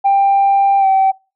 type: tone with pitch glide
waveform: sine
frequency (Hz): 791 to 770.3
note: G5 to G5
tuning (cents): +15 to -30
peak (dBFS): -7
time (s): 0.04-1.12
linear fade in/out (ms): 20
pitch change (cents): -45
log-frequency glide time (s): 0.79-0.86
effects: noise-tail reverb RT60 0.3 s tail -24 dB re dry + tanh soft clip ceiling -6 dBFS